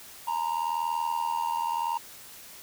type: tone with amplitude modulation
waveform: triangle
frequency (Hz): 932.3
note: A#5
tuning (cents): 0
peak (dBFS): -21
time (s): 0.27-1.98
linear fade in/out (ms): 10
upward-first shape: sine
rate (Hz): 80.8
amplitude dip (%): 80
effects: white hiss -47 dBFS RMS until 2.62 s